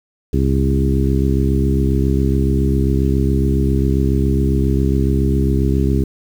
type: harmonic tone with a mistuned harmonic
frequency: 67.3 Hz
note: C2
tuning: 49 cents sharp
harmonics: 1 / 2 / 3 / 4 / 5 / 6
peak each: -16 / -19 / -21 / -22 / -23 / -24 dBFS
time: 0.33-6.04 s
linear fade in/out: 5 ms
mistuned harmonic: 1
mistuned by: +28 cents
effects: 7-bit